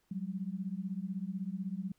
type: beating tone pair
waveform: sine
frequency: 181.9 / 197.9 Hz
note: F#3 / G3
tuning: -29 / +17 cents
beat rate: 16 Hz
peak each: -38 / -38 dBFS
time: 0.11-1.92 s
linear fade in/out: 5 ms
effects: pink hiss -75 dBFS RMS until 1.98 s